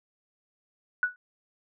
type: tone with exponential decay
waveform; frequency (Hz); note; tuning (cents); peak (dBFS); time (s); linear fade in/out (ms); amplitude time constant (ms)
sine; 1474; F#6; -7; -18; 1.03-1.16; 1; 28
effects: none